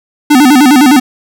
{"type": "tone with vibrato", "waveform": "square", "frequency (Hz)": 274.1, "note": "C#4", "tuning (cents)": -19, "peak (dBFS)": -3, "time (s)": [0.3, 1], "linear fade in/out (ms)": 10, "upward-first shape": "square", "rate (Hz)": 9.8, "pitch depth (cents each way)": 140, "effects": []}